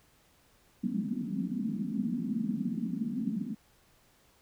pink band-pass noise, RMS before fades -33 dBFS, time 0.83-3.55 s, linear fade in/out 10 ms, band 190 to 250 Hz, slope 48 dB/octave, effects pink hiss -65 dBFS RMS until 4.41 s

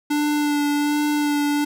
square tone with vibrato, 293.7 Hz, D4, in tune, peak -19 dBFS, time 0.1-1.65 s, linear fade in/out 10 ms, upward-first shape sine, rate 1.3 Hz, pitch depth 17 cents each way, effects none

